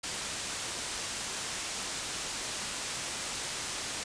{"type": "low-pass noise", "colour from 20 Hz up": "white", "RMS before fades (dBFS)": -37, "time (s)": [0.03, 4.04], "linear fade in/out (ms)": 10, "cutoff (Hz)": 9000, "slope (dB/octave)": 24, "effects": ["resampled to 22050 Hz"]}